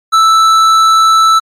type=tone with tanh clipping; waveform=sine; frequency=1318.5 Hz; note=E6; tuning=in tune; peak=-6 dBFS; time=0.12-1.4 s; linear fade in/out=20 ms; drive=12 dB; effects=MP3 64 kbps